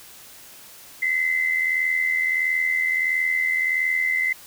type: tone pair together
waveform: sine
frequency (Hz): 1975.5 / 2057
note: B6 / C7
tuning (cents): 0 / -30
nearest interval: minor second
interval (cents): 70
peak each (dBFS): -27 / -20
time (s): 1.02-4.33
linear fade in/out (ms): 5
effects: white hiss -45 dBFS RMS until 4.46 s

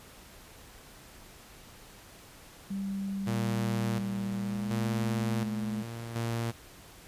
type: tone with pitch glide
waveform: sine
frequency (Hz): 196 to 212.5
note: G3 to G#3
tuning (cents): 0 to +40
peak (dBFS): -31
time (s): 2.7-5.83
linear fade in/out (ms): 10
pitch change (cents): +140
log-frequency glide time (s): 4.37-4.93
type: tone with tremolo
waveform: sawtooth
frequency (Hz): 116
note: A#2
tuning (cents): -8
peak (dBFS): -26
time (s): 3.26-6.52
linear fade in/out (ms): 20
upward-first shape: square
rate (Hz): 0.69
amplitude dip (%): 60
effects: pink hiss -52 dBFS RMS until 7.07 s + resampled to 32000 Hz

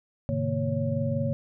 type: tone cluster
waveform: sine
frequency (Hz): 105.3 / 130.3 / 150.8 / 230.9 / 555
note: G#2 / C3 / D3 / A#3 / C#5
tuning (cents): +24 / -7 / +46 / -16 / +2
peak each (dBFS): -31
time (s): 0.29-1.33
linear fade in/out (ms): 0
effects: none

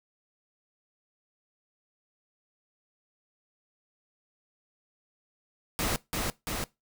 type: noise with echo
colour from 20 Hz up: pink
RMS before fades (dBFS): -29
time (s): 5.79-5.96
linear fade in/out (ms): 0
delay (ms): 340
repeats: 2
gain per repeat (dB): -2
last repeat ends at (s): 6.64
effects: noise-tail reverb RT60 0.2 s tail -20 dB re dry

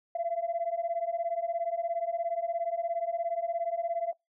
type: beating tone pair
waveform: sine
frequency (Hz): 670 / 687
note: E5 / F5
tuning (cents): +28 / -29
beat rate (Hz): 17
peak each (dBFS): -31 / -31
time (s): 0.15-4.13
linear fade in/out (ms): 5
effects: noise-tail reverb RT60 0.2 s tail -25 dB re dry + tanh soft clip ceiling -23 dBFS

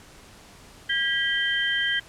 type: tone cluster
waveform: sine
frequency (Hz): 1619 / 1944 / 3132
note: G#6 / B6 / G7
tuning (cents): -45 / -28 / -2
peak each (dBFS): -26 / -27 / -26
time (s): 0.89-2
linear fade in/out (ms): 10
effects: pink hiss -49 dBFS RMS until 2.08 s + low-pass 10000 Hz 12 dB/octave

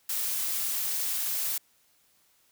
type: noise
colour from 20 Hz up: blue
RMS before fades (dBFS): -30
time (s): 0.09-1.58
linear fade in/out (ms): 5
effects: white hiss -66 dBFS RMS until 2.51 s

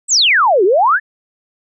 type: exponential two-way sweep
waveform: sine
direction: down then up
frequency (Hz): 8390 to 349.2 to 1823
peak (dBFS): -8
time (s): 0.08-1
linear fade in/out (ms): 50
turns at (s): 0.64
effects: none

